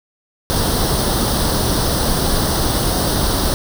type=noise with comb filter; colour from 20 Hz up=pink; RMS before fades=-17 dBFS; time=0.5-3.54 s; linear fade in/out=0 ms; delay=0.21 ms; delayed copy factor=+0.75; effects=none